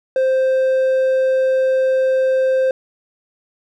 sine tone with hard clipping, 523.3 Hz, C5, in tune, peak -14 dBFS, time 0.16-2.71 s, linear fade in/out 2 ms, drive 3 dB, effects none

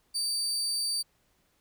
30% pulse tone, 4628 Hz, D8, 26 cents flat, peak -25 dBFS, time 0.14-1.03 s, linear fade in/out 20 ms, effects pink hiss -70 dBFS RMS until 1.6 s

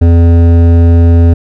triangle tone with hard clipping, 84.6 Hz, E2, 45 cents sharp, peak -4 dBFS, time 0.01-1.34 s, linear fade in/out 10 ms, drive 16 dB, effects none

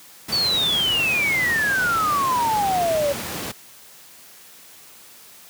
pink noise, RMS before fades -29 dBFS, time 0.28-3.52 s, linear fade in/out 10 ms
sine exponential sweep, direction down, 4595 to 554.4 Hz, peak -18 dBFS, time 0.32-3.13 s, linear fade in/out 10 ms
effects white hiss -46 dBFS RMS until 5.49 s + high-pass 100 Hz 12 dB/octave

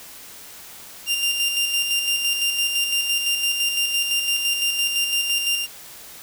sawtooth tone with tremolo, 2792 Hz, F7, 1 cent flat, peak -15 dBFS, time 1.06-5.67 s, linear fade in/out 50 ms, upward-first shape square, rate 5.9 Hz, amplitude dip 40%, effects white hiss -41 dBFS RMS until 6.22 s

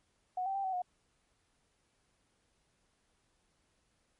sine tone with pitch steps, 734 / 776 / 787 / 757 / 723 Hz, F#5 / G5 / G5 / F#5 / F#5, -14 / -18 / +7 / +39 / -40 cents, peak -32 dBFS, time 0.37-0.82 s, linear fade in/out 5 ms, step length 90 ms, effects pink hiss -75 dBFS RMS until 4.19 s + MP3 48 kbps

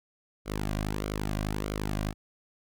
sawtooth tone with flanger, 51.6 Hz, G#1, 10 cents flat, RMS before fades -32 dBFS, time 0.45-2.14 s, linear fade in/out 50 ms, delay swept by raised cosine 1.1 to 2.3 ms, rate 1.6 Hz, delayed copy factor -0.7, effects none

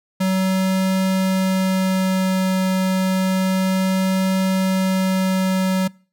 square tone with vibrato, 188.5 Hz, F#3, 32 cents sharp, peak -17 dBFS, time 0.2-5.88 s, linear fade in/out 10 ms, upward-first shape triangle, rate 0.3 Hz, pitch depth 8 cents each way, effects noise-tail reverb RT60 0.4 s tail -24 dB re dry

